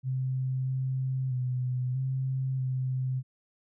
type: tone with pitch steps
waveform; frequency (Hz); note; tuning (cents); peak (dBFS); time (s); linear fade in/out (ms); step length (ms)
sine; 130.3 / 131.1 / 126.3 / 131.9 / 129.6; C3 / C3 / B2 / C3 / C3; -7 / +4 / +39 / +14 / -16; -27; 0.03-3.23; 50; 640
effects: none